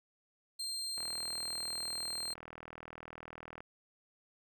30% pulse tone, 4178 Hz, C8, 3 cents flat, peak -34 dBFS, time 0.59-2.34 s, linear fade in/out 10 ms
click train, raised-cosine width 0.5 ms, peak -32 dBFS, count 106, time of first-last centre 0.98-3.605 s, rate 40 Hz
effects 11-bit

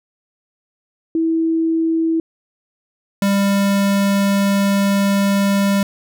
sine / square tone pair in turn, 325.9 / 198.76 Hz, E4 / G3, -20 / +24 cents, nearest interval major sixth, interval 856 cents, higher first, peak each -14 dBFS, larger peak neither, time 1.15-2.2 / 3.22-5.83 s, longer second, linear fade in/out 2 ms, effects none

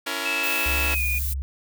5% pulse chord, A# diminished, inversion first, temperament just, 279.7 / 335.6 / 466.2 Hz, C#4 / E4 / A#4, +16 / +31 / 0 cents, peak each -20 dBFS, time 0.06-0.95 s, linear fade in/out 10 ms
sine tone with pitch glide, 2612 to 2451 Hz, E7 to D#7, -17 to -27 cents, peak -24 dBFS, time 0.25-1.19 s, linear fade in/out 10 ms, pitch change -110 cents, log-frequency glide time 0.9-1.02 s
violet noise, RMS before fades -30 dBFS, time 0.43-1.34 s, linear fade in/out 10 ms
sine tone, 68 Hz, C#2, 33 cents flat, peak -25 dBFS, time 0.66-1.42 s, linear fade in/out 0 ms
effects none

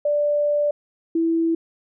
sine tone pair in turn, 587.3 / 329.6 Hz, D5 / E4, 0 / 0 cents, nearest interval minor seventh, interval 1000 cents, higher first, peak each -17 dBFS, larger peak neither, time 0.05-0.71 / 1.15-1.55 s, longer first, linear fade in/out 5 ms, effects none

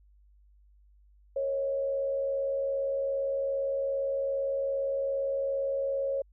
sine tone with frequency modulation, 547 Hz, C#5, 23 cents flat, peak -27 dBFS, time 1.36-6.22 s, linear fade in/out 5 ms, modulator 77.5 Hz, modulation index 0.4, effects added 50 Hz sine -57 dBFS peak until 6.32 s

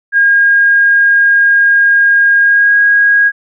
sine tone with pitch glide, 1624 to 1641 Hz, G#6 to G#6, -39 to -21 cents, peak -5 dBFS, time 0.12-3.32 s, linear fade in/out 50 ms, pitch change +18 cents, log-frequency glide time 2.4-2.76 s, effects none

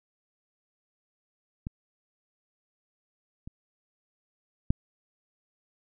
clicks, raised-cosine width 5 ms, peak -21 / -28 / -10 dBFS, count 3, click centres 1.669 / 3.475 / 4.705 s, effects none

